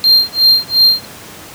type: tone with tremolo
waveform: triangle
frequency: 4186 Hz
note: C8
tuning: in tune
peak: -3 dBFS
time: 0.04-1.05 s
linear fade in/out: 0 ms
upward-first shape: sine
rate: 2.8 Hz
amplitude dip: 100%
effects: pink hiss -33 dBFS RMS until 1.54 s + high-pass 100 Hz 12 dB/octave